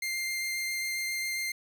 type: tone with vibrato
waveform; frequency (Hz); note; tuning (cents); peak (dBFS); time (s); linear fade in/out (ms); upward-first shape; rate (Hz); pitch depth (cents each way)
sawtooth; 2100; C7; +6; -27; 0.02-1.52; 5; triangle; 7.4; 8
effects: 10-bit